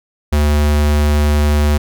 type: tone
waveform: square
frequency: 74.1 Hz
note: D2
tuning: 16 cents sharp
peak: -11 dBFS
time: 0.32-1.78 s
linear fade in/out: 10 ms
effects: none